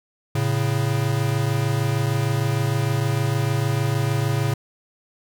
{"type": "tone pair together", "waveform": "square", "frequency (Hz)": [112.04, 138.59], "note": ["A2", "C#3"], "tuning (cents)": [32, 0], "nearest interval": "major third", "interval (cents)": 368, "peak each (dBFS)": -23, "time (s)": [0.35, 4.54], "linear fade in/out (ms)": 5, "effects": []}